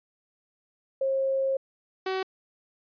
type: tone pair in turn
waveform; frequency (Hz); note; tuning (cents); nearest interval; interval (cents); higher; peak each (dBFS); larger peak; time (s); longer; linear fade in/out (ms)
sine / sawtooth; 537 / 378.5; C5 / F#4; +45 / +39; tritone; 606; first; -23; neither; 1.01-1.57 / 2.06-2.23; first; 5
effects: resampled to 11025 Hz